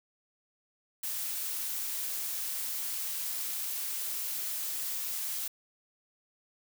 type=noise; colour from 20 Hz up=blue; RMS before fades=-35 dBFS; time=1.03-5.48 s; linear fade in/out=5 ms; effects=none